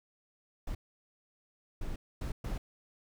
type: noise bursts at uneven times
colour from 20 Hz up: brown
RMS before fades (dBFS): -36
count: 4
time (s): 0.67-0.75 / 1.81-1.96 / 2.21-2.32 / 2.44-2.58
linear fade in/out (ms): 5
effects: none